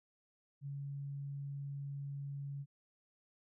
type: tone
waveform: sine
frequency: 140.5 Hz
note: C#3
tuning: 24 cents sharp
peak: -40 dBFS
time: 0.61-2.66 s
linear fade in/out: 50 ms
effects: none